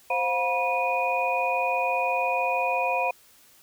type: tone cluster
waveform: sine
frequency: 524 / 714 / 968 / 2469 Hz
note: C5 / F5 / B5 / D#7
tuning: +2 / +38 / -35 / -14 cents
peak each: -29 / -27 / -28 / -28 dBFS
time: 0.1-3.11 s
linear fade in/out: 5 ms
effects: white hiss -56 dBFS RMS until 3.62 s